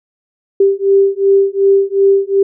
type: beating tone pair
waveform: sine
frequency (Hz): 392 / 394.7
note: G4 / G4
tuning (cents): 0 / +12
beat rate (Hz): 2.7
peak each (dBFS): -11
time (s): 0.6-2.43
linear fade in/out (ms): 5
effects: none